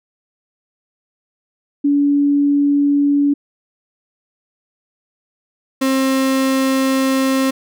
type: tone pair in turn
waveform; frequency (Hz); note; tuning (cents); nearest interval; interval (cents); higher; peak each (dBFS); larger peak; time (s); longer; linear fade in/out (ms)
sine / 35% pulse; 285.8 / 266; D4 / C4; -47 / +29; minor second; 124; first; -11 / -12; first; 1.84-3.34 / 5.81-7.51; second; 10
effects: none